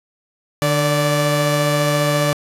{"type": "tone pair together", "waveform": "sawtooth", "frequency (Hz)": [149.16, 582], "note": ["D3", "D5"], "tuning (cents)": [27, -16], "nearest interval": "2 octaves", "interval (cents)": 2357, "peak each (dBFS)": -14, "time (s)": [0.62, 2.33], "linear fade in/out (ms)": 0, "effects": ["resampled to 32000 Hz", "8-bit"]}